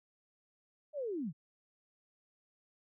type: linear sweep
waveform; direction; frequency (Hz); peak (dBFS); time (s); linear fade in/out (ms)
sine; down; 622.3 to 130.81; -35; 0.93-1.33; 50
effects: none